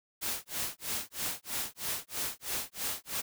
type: noise with tremolo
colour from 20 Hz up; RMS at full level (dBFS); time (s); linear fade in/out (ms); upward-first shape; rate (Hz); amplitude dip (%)
white; -33; 0.21-3.22; 20; sine; 3.1; 100
effects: none

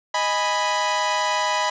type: chord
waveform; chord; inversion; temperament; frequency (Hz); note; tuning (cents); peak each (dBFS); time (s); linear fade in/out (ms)
sawtooth; G# minor; second; equal with one note detuned; 622.3 / 828.2 / 987.8; D#5 / G#5 / B5; 0 / -5 / 0; -23 / -23 / -18; 0.14-1.7; 5
effects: resampled to 16000 Hz + 8-bit

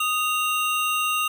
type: tone pair together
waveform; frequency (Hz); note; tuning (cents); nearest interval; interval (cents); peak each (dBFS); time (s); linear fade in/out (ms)
square; 1242 / 2771; D#6 / F7; -3 / -14; octave + major second; 1389; -25; 0-1.28; 5
effects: none

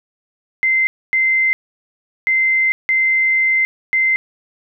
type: tone bursts at uneven times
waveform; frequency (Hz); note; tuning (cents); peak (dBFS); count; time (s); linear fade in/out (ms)
sine; 2076; C7; -14; -12; 5; 0.63-0.87 / 1.13-1.53 / 2.27-2.72 / 2.89-3.65 / 3.93-4.16; 0
effects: none

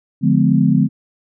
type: chord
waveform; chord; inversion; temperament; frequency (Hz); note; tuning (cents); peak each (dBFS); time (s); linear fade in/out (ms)
sine; D diminished seventh; none; just; 146.83 / 176.2 / 211.4 / 253.7; D3 / F3 / Ab3 / Cb4; 0 / +16 / +31 / +47; -16; 0.21-0.89; 50
effects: none

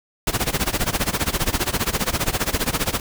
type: noise with tremolo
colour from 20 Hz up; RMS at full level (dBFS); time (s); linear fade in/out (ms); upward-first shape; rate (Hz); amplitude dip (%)
pink; -19; 0.27-3; 2; sine; 15; 90
effects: none

